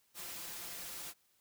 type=noise with comb filter; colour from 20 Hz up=white; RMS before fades=-45 dBFS; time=0.14-1.14 s; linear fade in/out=50 ms; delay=5.8 ms; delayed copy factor=+0.55; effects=white hiss -73 dBFS RMS until 1.4 s